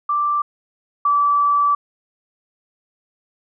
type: tone pair in turn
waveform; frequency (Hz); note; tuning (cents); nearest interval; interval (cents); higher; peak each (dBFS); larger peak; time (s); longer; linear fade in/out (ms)
sine; 1174.7 / 1156.5; D6 / D6; 0 / -27; unison; 27; first; -16 / -13; second; 0.09-0.42 / 1.05-1.75; second; 5
effects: none